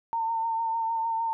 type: tone with vibrato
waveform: sine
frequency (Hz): 908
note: A#5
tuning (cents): -46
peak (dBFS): -25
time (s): 0.13-1.33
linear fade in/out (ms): 0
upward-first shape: sine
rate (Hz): 6.6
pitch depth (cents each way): 26
effects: none